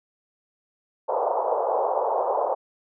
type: band-pass noise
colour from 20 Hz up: pink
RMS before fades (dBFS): -24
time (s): 1.08-2.55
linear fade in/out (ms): 20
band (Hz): 460 to 990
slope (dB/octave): 48
effects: none